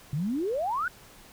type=exponential sweep; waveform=sine; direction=up; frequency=134 to 1540 Hz; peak=-26 dBFS; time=0.13-0.88 s; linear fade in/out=2 ms; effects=pink hiss -52 dBFS RMS until 1.32 s